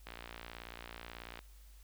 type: click train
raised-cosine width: 0.3 ms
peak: -29 dBFS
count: 78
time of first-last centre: 0.07-1.391 s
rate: 58.3 Hz
effects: added 50 Hz sine -54 dBFS peak until 1.83 s + white hiss -66 dBFS RMS until 1.83 s